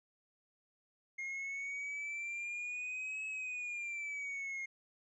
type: exponential two-way sweep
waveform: triangle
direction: up then down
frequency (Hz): 2135 to 2580 to 2135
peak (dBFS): -37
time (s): 1.18-4.66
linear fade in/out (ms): 10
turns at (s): 3.26
effects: resampled to 22050 Hz